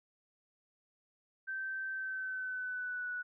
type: tone with pitch glide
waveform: sine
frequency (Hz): 1552 to 1475.1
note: G6 to F#6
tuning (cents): -18 to -6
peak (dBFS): -36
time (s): 1.47-3.23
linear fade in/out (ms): 20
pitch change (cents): -88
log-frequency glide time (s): 1.92-3.1
effects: none